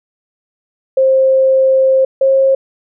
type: tone pair in turn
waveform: sine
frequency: 529 / 536.7 Hz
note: C5 / C5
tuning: +19 / +44 cents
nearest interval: unison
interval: 25 cents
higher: second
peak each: -7 dBFS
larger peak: neither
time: 0.97-2.05 / 2.21-2.55 s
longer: first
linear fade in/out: 5 ms
effects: none